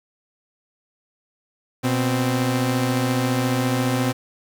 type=tone pair together; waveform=sawtooth; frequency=122.98 / 260.4 Hz; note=B2 / C4; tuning=-7 / -8 cents; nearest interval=octave + minor second; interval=1299 cents; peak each=-18 dBFS; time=1.83-4.13 s; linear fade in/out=20 ms; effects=8-bit